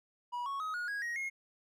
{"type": "tone with pitch steps", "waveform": "triangle", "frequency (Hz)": [970, 1107.8, 1265.2, 1445, 1650.3, 1884.8, 2153], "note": ["B5", "C#6", "D#6", "F#6", "G#6", "A#6", "C7"], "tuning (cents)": [-31, -1, 29, -41, -11, 19, 49], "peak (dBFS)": -33, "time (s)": [0.32, 1.3], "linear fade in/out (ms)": 20, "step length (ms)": 140, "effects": []}